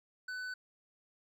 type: tone with hard clipping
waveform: triangle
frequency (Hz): 1500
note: F#6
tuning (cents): +23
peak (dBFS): -40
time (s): 0.28-0.54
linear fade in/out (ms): 5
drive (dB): 11
effects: none